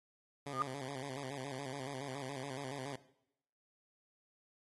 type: tone with vibrato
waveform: 10% pulse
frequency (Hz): 135.7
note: C#3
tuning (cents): -36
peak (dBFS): -33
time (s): 0.46-2.96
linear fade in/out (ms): 5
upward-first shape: square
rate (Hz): 7.1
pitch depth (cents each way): 77
type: tone with exponential growth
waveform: sine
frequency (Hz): 1218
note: D#6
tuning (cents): -37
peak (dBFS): -27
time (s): 0.46-0.62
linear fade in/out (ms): 0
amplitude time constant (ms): 33
effects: noise-tail reverb RT60 0.8 s tail -18 dB re dry + AAC 32 kbps